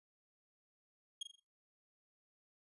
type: tone with echo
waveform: 40% pulse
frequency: 3264 Hz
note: G#7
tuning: 31 cents flat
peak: -38 dBFS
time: 1.21-1.23 s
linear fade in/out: 5 ms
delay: 42 ms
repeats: 4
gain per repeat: -7 dB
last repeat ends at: 1.398 s
effects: noise-tail reverb RT60 0.3 s tail -23 dB re dry + resampled to 24000 Hz